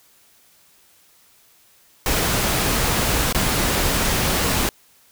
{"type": "noise with dropouts", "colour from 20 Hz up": "pink", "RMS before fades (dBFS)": -20, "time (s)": [2.06, 4.69], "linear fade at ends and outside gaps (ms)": 1, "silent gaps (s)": [3.326, 3.347], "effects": ["white hiss -55 dBFS RMS until 5.11 s"]}